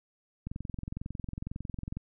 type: click train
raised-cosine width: 5 ms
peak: -24 dBFS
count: 34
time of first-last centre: 0.47-1.97 s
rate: 22 Hz
effects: none